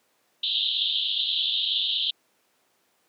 white band-pass noise, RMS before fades -26 dBFS, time 0.43-2.11 s, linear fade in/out 5 ms, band 3000 to 3900 Hz, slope 96 dB/octave, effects pink hiss -67 dBFS RMS until 3.08 s + high-pass 300 Hz 12 dB/octave

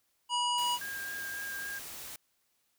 harmonic tone, 970 Hz, B5, 31 cents flat, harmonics 1 / 3 / 5 / 7 / 9, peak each -30 / -32 / -42 / -43 / -42 dBFS, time 0.29-0.79 s, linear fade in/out 50 ms
white noise, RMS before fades -44 dBFS, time 0.58-2.16 s, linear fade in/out 2 ms
sine tone with vibrato, 1612 Hz, G6, 48 cents sharp, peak -37 dBFS, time 0.81-1.79 s, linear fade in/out 5 ms, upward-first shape triangle, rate 3.7 Hz, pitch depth 15 cents each way
effects white hiss -75 dBFS RMS until 2.78 s

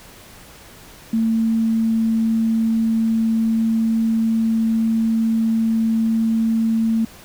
sine tone, 224.8 Hz, A3, 37 cents sharp, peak -15 dBFS, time 1.13-7.05 s, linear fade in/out 5 ms, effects pink hiss -43 dBFS RMS until 7.24 s

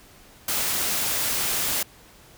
white noise, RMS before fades -25 dBFS, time 0.48-1.83 s, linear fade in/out 5 ms, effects pink hiss -51 dBFS RMS until 2.37 s

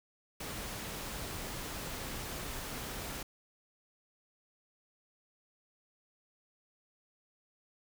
pink noise, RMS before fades -41 dBFS, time 0.4-3.23 s, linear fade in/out 5 ms, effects none

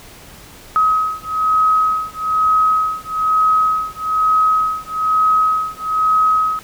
sine beating tone pair, 1270 / 1271.1 Hz, D#6 / D#6, +35 / +37 cents, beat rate 1.1 Hz, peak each -16 dBFS, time 0.76-6.59 s, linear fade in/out 0 ms, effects pink hiss -40 dBFS RMS until 6.63 s

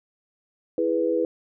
sine chord, E major, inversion none, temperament equal, 329.6 / 415.3 / 493.9 Hz, E4 / G#4 / B4, 0 / 0 / 0 cents, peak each -25 / -27 / -23 dBFS, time 0.78-1.25 s, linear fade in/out 2 ms, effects none

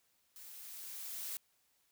blue noise with level ramp, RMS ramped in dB -53 to -41 dBFS, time 0.36-1.37 s, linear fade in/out 0 ms, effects white hiss -75 dBFS RMS until 1.91 s

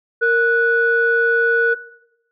sine tone pair together, 463.6 / 1475.8 Hz, A#4 / F#6, -10 / -5 cents, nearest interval octave + minor sixth, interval 2005 cents, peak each -16 / -14 dBFS, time 0.21-1.75 s, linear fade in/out 20 ms, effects noise-tail reverb RT60 0.8 s tail -17 dB re dry + tanh soft clip ceiling -5 dBFS

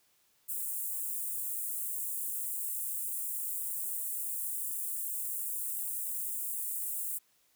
white high-pass noise, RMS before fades -36 dBFS, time 0.48-7.19 s, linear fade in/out 20 ms, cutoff 8000 Hz, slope 48 dB/octave, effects white hiss -70 dBFS RMS until 7.55 s

